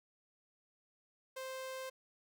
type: tone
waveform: sawtooth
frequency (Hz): 523.3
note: C5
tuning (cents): 0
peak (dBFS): -38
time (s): 1.36-1.9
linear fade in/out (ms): 10
effects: none